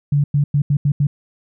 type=tone bursts at uneven times; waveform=sine; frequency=143.9 Hz; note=D3; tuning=35 cents flat; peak=-12 dBFS; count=6; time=0.12-0.24 / 0.34-0.44 / 0.54-0.62 / 0.7-0.77 / 0.85-0.92 / 1-1.07 s; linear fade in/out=5 ms; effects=none